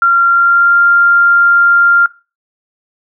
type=tone with pitch glide; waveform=sine; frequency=1380 to 1393.6 Hz; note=F6 to F6; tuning=-21 to -4 cents; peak=-5 dBFS; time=0.02-2.06 s; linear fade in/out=2 ms; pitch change=+17 cents; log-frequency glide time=0.26-0.79 s; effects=noise-tail reverb RT60 0.3 s tail -20 dB re dry